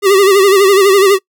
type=tone with vibrato; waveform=square; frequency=392 Hz; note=G4; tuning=in tune; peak=-6 dBFS; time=0.02-1.19 s; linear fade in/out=50 ms; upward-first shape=sine; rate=12 Hz; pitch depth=81 cents each way; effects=noise-tail reverb RT60 0.1 s tail -24 dB re dry